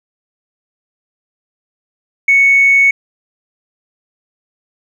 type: tone with tanh clipping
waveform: triangle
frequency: 2217 Hz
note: C#7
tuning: in tune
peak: -6 dBFS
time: 2.28-2.91 s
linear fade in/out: 5 ms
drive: 4 dB
effects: none